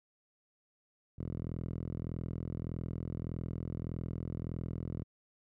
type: tone with band-pass filter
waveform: 5% pulse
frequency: 41.67 Hz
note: E1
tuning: 19 cents sharp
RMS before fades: -39 dBFS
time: 1.18-5.04 s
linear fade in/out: 10 ms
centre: 110 Hz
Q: 1.1
effects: none